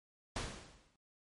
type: noise with exponential decay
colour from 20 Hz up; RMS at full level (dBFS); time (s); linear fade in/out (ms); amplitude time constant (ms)
pink; -36; 0.36-0.96; 2; 130
effects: low-pass 8000 Hz 12 dB/octave + MP3 48 kbps